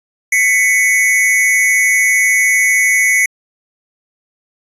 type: tone pair together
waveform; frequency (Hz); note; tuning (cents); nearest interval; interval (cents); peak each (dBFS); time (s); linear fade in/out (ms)
square; 2004 / 2217; B6 / C#7; +25 / 0; major second; 175; -13; 0.32-3.26; 5
effects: resampled to 32000 Hz